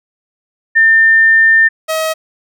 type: tone pair in turn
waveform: sine / sawtooth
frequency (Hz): 1800 / 636.4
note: A6 / D#5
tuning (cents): +39 / +39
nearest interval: octave + tritone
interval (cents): 1800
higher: first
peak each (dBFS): -5 / -10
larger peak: first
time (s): 0.75-1.69 / 1.88-2.14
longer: first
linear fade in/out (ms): 20
effects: none